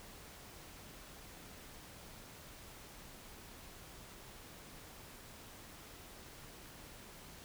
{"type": "silence", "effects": ["pink hiss -54 dBFS RMS until 7.44 s"]}